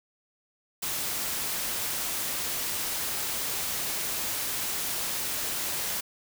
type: noise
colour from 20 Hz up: white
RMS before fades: -31 dBFS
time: 0.82-6.01 s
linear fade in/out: 10 ms
effects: none